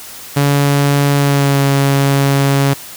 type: tone with pitch glide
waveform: sawtooth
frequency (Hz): 142 to 138.84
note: C#3 to C#3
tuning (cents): +42 to +3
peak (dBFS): -6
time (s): 0.36-2.74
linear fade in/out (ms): 10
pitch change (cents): -39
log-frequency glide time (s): 1.18-1.63
effects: white hiss -32 dBFS RMS until 2.96 s